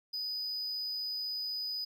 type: tone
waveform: triangle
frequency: 4978 Hz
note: D#8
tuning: in tune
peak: -33 dBFS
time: 0.13-1.85 s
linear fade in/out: 10 ms
effects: none